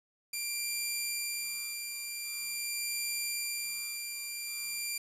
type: tone with tremolo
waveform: 10% pulse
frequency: 2377 Hz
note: D7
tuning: 20 cents sharp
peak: -23 dBFS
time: 0.33-4.98 s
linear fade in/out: 5 ms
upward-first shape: sine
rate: 0.45 Hz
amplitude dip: 45%
effects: resampled to 32000 Hz + 9-bit